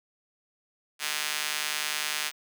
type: tone with high-pass filter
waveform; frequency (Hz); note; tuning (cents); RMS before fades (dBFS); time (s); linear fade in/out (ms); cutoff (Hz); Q
sawtooth; 150; D3; +37; -31; 0.99-2.32; 50; 2200; 0.85
effects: none